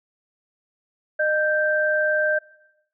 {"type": "tone pair together", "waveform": "sine", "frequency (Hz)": [611.2, 1568], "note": ["D#5", "G6"], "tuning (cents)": [-31, 0], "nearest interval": "octave + major third", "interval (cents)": 1631, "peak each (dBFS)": -21, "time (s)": [1.19, 2.39], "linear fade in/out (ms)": 10, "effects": ["noise-tail reverb RT60 0.9 s tail -22 dB re dry"]}